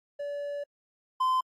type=tone pair in turn; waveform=triangle; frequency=575 / 1030.2 Hz; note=D5 / C6; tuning=-37 / -27 cents; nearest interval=minor seventh; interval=1010 cents; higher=second; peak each=-30 / -21 dBFS; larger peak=second; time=0.19-0.64 / 1.2-1.41 s; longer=first; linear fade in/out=10 ms; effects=AAC 64 kbps